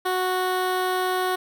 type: tone with notch filter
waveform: 15% pulse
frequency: 368.8 Hz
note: F#4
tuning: 6 cents flat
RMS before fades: -24 dBFS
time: 0.05-1.36 s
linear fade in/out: 10 ms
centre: 6600 Hz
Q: 1.5
effects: none